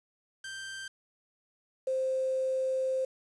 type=tone pair in turn; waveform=sawtooth / sine; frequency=1568 / 523.3 Hz; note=G6 / C5; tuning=0 / 0 cents; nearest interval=octave + perfect fifth; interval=1900 cents; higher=first; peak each=-35 / -27 dBFS; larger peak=second; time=0.44-0.88 / 1.87-3.05 s; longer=second; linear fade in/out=5 ms; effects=resampled to 22050 Hz + 9-bit